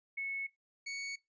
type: tone pair in turn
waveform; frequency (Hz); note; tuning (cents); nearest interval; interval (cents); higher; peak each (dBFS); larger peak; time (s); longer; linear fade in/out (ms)
sine / sawtooth; 2200 / 2226; C#7 / C#7; -14 / +7; unison; 21; second; -35 / -35; neither; 0.17-0.47 / 0.86-1.16; neither; 10
effects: noise-tail reverb RT60 0.2 s tail -21 dB re dry + resampled to 16000 Hz